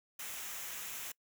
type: noise with comb filter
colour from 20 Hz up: white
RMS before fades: -43 dBFS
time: 0.19-1.12 s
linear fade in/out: 5 ms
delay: 0.22 ms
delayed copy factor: -0.5
effects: noise-tail reverb RT60 0.1 s tail -24 dB re dry